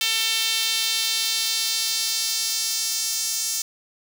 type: tone with high-pass filter sweep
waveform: sawtooth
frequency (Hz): 447.6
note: A4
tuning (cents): +30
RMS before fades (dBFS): -24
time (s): 0.01-3.62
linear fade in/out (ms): 2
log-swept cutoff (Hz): 3200 to 6100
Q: 1.9
effects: none